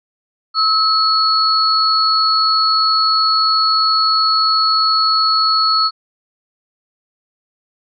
sine tone pair together, 1293 / 4377 Hz, E6 / C#8, -34 / -23 cents, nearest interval octave + major sixth, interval 2111 cents, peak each -14 dBFS, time 0.54-5.91 s, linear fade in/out 50 ms, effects none

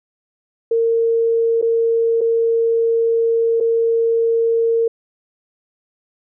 sine tone with dropouts, 458.6 Hz, A#4, 28 cents flat, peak -13 dBFS, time 0.71-4.88 s, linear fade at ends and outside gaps 5 ms, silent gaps 1.615-1.624 / 2.209-2.213 / 3.602-3.607 s, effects none

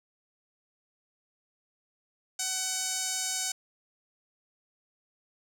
sawtooth tone with band-pass filter, 751 Hz, F#5, 26 cents sharp, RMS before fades -32 dBFS, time 2.39-3.52 s, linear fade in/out 5 ms, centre 7000 Hz, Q 2.2, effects none

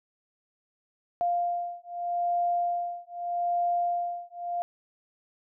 sine beating tone pair, 698.5 / 699.31 Hz, F5 / F5, 0 / +2 cents, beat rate 0.81 Hz, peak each -29 / -29 dBFS, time 1.21-4.62 s, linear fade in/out 0 ms, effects none

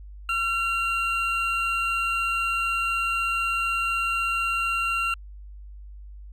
triangle tone pair together, 1358 / 2763 Hz, F6 / F7, -49 / -19 cents, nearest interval octave, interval 1230 cents, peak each -24 dBFS, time 0.29-5.14 s, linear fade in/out 2 ms, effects added 50 Hz sine -39 dBFS peak until 6.32 s

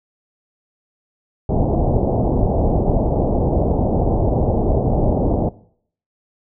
pink low-pass noise, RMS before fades -17 dBFS, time 1.49-5.49 s, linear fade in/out 5 ms, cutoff 790 Hz, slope 48 dB/octave, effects noise-tail reverb RT60 0.6 s tail -20 dB re dry

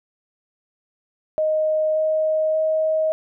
sine tone with pitch steps, 622.3 / 626.3 / 630.3 Hz, D#5 / D#5 / D#5, 0 / +11 / +22 cents, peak -17 dBFS, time 1.38-3.12 s, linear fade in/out 0 ms, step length 580 ms, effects none

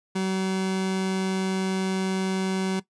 30% pulse tone, 189.5 Hz, F#3, 42 cents sharp, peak -21 dBFS, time 0.15-2.8 s, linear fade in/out 10 ms, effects noise-tail reverb RT60 0.1 s tail -17 dB re dry + resampled to 22050 Hz

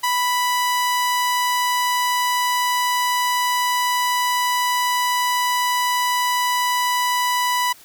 sawtooth tone, 988 Hz, B5, in tune, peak -14 dBFS, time 0.03-7.73 s, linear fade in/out 10 ms, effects white hiss -47 dBFS RMS until 7.84 s

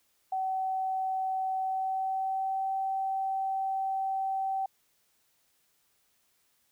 sine tone with pitch glide, 760 to 771.1 Hz, F#5 to G5, +46 to -29 cents, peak -28 dBFS, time 0.32-4.66 s, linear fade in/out 5 ms, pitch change +25 cents, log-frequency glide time 1.6-2.72 s, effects white hiss -71 dBFS RMS until 6.71 s

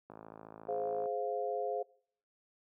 click train, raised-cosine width 1 ms, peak -34 dBFS, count 53, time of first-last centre 0.1-1.058 s, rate 54.3 Hz
sine chord, F minor, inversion first, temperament just, 419.1 / 523.8 / 698.5 Hz, Ab4 / C5 / F5, +16 / +2 / 0 cents, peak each -37 dBFS, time 0.68-1.83 s, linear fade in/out 10 ms
effects noise-tail reverb RT60 0.6 s tail -24 dB re dry + high-pass 150 Hz 12 dB/octave

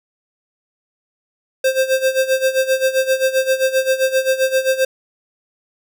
square tone with tremolo, 526 Hz, C5, 9 cents sharp, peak -12 dBFS, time 1.64-4.85 s, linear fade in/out 5 ms, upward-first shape sine, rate 7.6 Hz, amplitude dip 80%, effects none

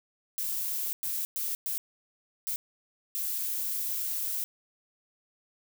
violet noise bursts at uneven times, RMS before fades -32 dBFS, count 6, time 0.38-0.93 / 1.03-1.25 / 1.36-1.55 / 1.66-1.78 / 2.47-2.56 / 3.15-4.44 s, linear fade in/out 0 ms, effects none

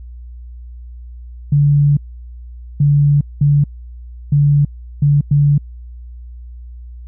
sine tone bursts at uneven times, 144.3 Hz, D3, 30 cents flat, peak -8 dBFS, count 6, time 1.52-1.97 / 2.8-3.21 / 3.41-3.64 / 4.32-4.65 / 5.02-5.21 / 5.31-5.58 s, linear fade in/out 5 ms, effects added 60 Hz sine -30 dBFS peak until 7.07 s

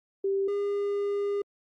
sine / triangle tone pair in turn, 392 / 404.9 Hz, G4 / G#4, 0 / -44 cents, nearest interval minor second, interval 56 cents, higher second, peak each -24 dBFS, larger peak neither, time 0.24-0.48 / 0.48-1.42 s, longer second, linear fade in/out 5 ms, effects Opus 32 kbps

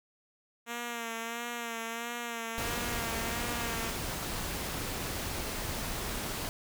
5% pulse tone with vibrato, 233.1 Hz, A#3, in tune, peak -24 dBFS, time 0.66-3.93 s, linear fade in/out 50 ms, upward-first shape sine, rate 1.5 Hz, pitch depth 43 cents each way
pink noise, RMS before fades -36 dBFS, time 2.58-6.49 s, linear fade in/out 0 ms
effects none

